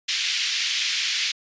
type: band-pass noise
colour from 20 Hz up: pink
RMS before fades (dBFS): -25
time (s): 0.08-1.32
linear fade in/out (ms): 10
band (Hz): 2300 to 5700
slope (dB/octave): 24
effects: resampled to 16000 Hz